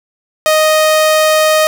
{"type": "tone", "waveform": "sawtooth", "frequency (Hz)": 622.3, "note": "D#5", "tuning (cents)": 0, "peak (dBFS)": -4, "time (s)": [0.46, 1.67], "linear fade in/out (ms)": 0, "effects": []}